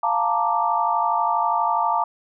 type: chord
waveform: sine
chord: Bb major seventh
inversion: second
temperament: equal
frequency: 698.5 / 880 / 932.3 / 1174.7 Hz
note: F5 / A5 / Bb5 / D6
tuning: 0 / 0 / 0 / 0 cents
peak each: -25 / -23 / -23 / -24 dBFS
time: 0.03-2.04 s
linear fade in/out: 5 ms
effects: none